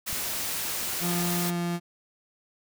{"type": "noise", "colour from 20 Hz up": "white", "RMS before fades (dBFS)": -31, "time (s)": [0.06, 1.51], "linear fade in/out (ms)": 20}
{"type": "click", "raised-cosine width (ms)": 5, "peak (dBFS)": -27, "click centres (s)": 0.129}
{"type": "tone with pitch glide", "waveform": "35% pulse", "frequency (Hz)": [174.61, 172.9], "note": ["F3", "F3"], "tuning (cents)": [0, -17], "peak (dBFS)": -25, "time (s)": [1, 1.8], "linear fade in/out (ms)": 50, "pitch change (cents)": -17, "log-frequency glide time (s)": [1.51, 1.56]}
{"effects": []}